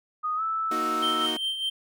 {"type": "tone with pitch glide", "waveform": "sine", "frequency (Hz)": [1241, 1314.8], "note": ["D#6", "E6"], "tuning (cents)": [-5, -5], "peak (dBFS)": -25, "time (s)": [0.23, 1.27], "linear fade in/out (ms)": 20, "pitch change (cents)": 100, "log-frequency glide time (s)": [0.36, 0.42]}
{"type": "chord", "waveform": "sawtooth", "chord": "D# minor", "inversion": "second", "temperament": "equal", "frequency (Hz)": [233.1, 311.1, 370], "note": ["A#3", "D#4", "F#4"], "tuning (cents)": [0, 0, 0], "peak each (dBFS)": [-32, -29, -31], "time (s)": [0.71, 1.37], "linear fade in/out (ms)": 5}
{"type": "tone with tremolo", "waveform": "triangle", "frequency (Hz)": 3136, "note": "G7", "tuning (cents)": 0, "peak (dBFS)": -23, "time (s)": [1.02, 1.7], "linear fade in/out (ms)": 10, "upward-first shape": "sine", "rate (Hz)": 5, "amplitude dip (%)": 55}
{"effects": []}